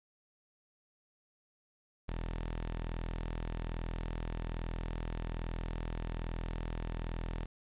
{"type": "tone", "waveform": "sawtooth", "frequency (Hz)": 41.2, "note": "E1", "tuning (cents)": 0, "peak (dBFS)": -32, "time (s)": [2.08, 7.46], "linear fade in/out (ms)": 10, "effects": ["resampled to 8000 Hz", "10-bit"]}